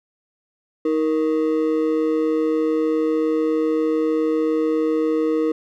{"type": "ring-modulated tone", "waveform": "triangle", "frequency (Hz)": 392, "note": "G4", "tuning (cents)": 0, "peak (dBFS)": -12, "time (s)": [0.85, 5.52], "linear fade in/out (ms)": 5, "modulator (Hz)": 76.4, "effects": []}